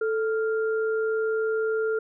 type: tone pair together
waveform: sine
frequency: 440.2 / 1396.7 Hz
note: A4 / F6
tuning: +1 / 0 cents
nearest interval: octave + minor sixth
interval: 1999 cents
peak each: -23 / -32 dBFS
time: 0.01-1.99 s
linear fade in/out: 5 ms
effects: none